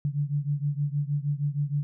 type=beating tone pair; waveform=sine; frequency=142.4 / 148.8 Hz; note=C#3 / D3; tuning=+47 / +23 cents; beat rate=6.4 Hz; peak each=-27 / -29 dBFS; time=0.05-1.83 s; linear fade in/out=0 ms; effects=none